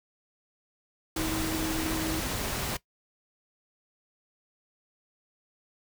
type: tone in noise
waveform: sine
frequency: 319 Hz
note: D#4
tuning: 43 cents sharp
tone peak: -31 dBFS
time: 1.16-2.2 s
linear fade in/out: 5 ms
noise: pink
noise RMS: -32 dBFS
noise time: 1.16-2.77 s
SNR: -2 dB
effects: noise-tail reverb RT60 0.1 s tail -18 dB re dry